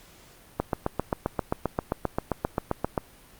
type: click train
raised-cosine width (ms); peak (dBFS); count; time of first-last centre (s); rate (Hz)
1; -10; 19; 0.6-2.978; 7.57
effects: pink hiss -53 dBFS RMS until 3.39 s + Opus 48 kbps